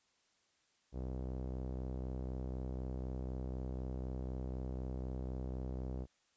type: tone with low-pass filter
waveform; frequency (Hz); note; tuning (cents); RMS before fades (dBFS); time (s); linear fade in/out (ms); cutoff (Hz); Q
sawtooth; 64; C2; -38; -41; 0.92-6.07; 50; 540; 1.1
effects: white hiss -75 dBFS RMS until 6.36 s + resampled to 16000 Hz